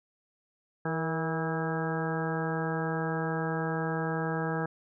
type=harmonic tone with a mistuned harmonic; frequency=162.4 Hz; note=E3; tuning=26 cents flat; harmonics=1 / 2 / 3 / 4 / 5 / 6 / 7 / 8 / 9 / 10; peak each=-32 / -37 / -35 / -41 / -38 / -42 / -48 / -40 / -48 / -38 dBFS; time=0.85-4.66 s; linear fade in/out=5 ms; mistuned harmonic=3; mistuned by=-38 cents; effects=none